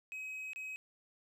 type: tone with dropouts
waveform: triangle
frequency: 2540 Hz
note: D#7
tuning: 35 cents sharp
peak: -39 dBFS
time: 0.12-0.76 s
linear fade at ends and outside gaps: 0 ms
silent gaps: 0.533-0.56 s
effects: none